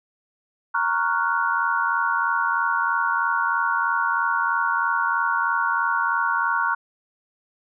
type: chord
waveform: sine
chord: Gb major seventh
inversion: first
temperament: equal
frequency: 932.3 / 1108.7 / 1396.9 / 1480 Hz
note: Bb5 / Db6 / F6 / Gb6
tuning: 0 / 0 / 0 / 0 cents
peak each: -25 dBFS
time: 0.74-6.75 s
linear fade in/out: 10 ms
effects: none